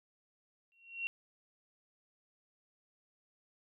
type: tone with exponential growth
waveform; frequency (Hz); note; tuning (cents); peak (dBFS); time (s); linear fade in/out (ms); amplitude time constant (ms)
sine; 2737; F7; -36; -31; 0.72-1.07; 0; 74
effects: none